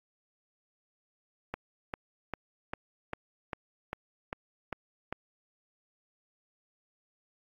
click train, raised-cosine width 0.5 ms, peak -19 dBFS, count 10, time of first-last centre 1.54-5.126 s, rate 2.51 Hz, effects AAC 48 kbps

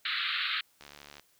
white band-pass noise, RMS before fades -32 dBFS, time 0.05-0.61 s, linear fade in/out 5 ms, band 1200 to 4200 Hz, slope 96 dB/octave
click train, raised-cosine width 0.2 ms, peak -30 dBFS, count 29, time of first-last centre 0.81-1.196 s, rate 72.5 Hz
effects white hiss -67 dBFS RMS until 1.39 s

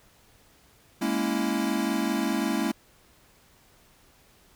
square chord, A# half-diminished seventh, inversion third, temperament equal, 207.7 / 233.1 / 277.2 / 329.6 Hz, G#3 / A#3 / C#4 / E4, 0 / 0 / 0 / 0 cents, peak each -31 dBFS, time 1.01-2.72 s, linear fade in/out 10 ms, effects pink hiss -59 dBFS RMS until 4.55 s

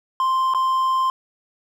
triangle tone with dropouts, 1046.5 Hz, C6, in tune, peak -15 dBFS, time 0.2-1.1 s, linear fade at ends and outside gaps 1 ms, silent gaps 0.538-0.547 s, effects none

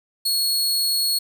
sawtooth tone, 4338 Hz, C#8, 38 cents flat, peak -16 dBFS, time 0.25-1.19 s, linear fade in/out 10 ms, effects 8-bit

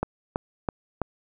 click train, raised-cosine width 1 ms, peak -11 dBFS, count 4, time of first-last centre 0.03-1.017 s, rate 3.04 Hz, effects none

